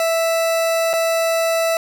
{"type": "tone with dropouts", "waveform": "40% pulse", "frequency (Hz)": 659.3, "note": "E5", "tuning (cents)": 0, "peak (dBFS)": -15, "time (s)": [0, 1.77], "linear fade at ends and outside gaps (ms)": 1, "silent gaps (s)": [0.932, 0.936], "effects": []}